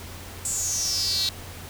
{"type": "tone with high-pass filter sweep", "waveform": "sawtooth", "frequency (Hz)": 386.2, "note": "G4", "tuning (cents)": -26, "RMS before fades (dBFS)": -26, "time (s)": [0.45, 1.29], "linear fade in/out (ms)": 2, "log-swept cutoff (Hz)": [7800, 4000], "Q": 8.3, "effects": ["added 89 Hz sine -41 dBFS peak until 1.69 s", "pink hiss -41 dBFS RMS until 1.69 s"]}